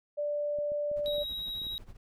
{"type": "tone", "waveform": "sine", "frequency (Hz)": 587.3, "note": "D5", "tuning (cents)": 0, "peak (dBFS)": -29, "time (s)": [0.17, 1.24], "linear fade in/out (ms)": 20}
{"type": "clicks", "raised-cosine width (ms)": 3, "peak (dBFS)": -37, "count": 8, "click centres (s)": [0.587, 0.719, 0.915, 0.994, 1.08, 1.182, 1.617, 1.668]}
{"type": "noise with tremolo", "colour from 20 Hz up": "brown", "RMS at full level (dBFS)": -46, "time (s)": [0.96, 1.97], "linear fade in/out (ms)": 5, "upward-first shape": "sine", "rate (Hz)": 12, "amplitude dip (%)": 80}
{"type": "tone with vibrato", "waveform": "triangle", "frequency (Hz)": 3828, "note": "A#7", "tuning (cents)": 45, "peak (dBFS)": -33, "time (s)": [1.06, 1.78], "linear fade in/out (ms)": 0, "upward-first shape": "sine", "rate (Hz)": 14, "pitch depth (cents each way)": 10}
{"effects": []}